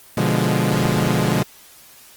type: chord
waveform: sawtooth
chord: B diminished seventh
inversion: none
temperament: equal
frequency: 123.47 / 146.83 / 174.61 / 207.7 Hz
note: B2 / D3 / F3 / Ab3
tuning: 0 / 0 / 0 / 0 cents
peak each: -18 dBFS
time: 0.17-1.43 s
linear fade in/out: 5 ms
effects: white hiss -46 dBFS RMS until 2.16 s + Opus 24 kbps